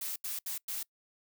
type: noise bursts at uneven times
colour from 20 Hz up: blue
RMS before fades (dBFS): -37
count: 4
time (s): 0.01-0.16 / 0.24-0.39 / 0.46-0.58 / 0.68-0.83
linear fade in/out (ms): 5
effects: noise-tail reverb RT60 0.1 s tail -24 dB re dry

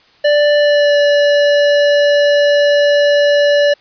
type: tone with pitch glide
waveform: square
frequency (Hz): 587.3 to 579.2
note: D5 to D5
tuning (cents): 0 to -24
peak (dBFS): -9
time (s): 0.24-3.74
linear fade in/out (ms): 10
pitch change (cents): -24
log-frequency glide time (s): 0.58-0.98
effects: white hiss -49 dBFS RMS until 3.8 s + resampled to 11025 Hz

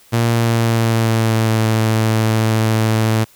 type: tone with pitch glide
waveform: sawtooth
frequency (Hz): 116.54 to 110.76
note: A#2 to A2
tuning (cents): 0 to +12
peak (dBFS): -9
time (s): 0.12-3.25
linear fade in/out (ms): 20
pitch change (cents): -88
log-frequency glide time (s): 0.28-1.64
effects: white hiss -49 dBFS RMS until 3.35 s

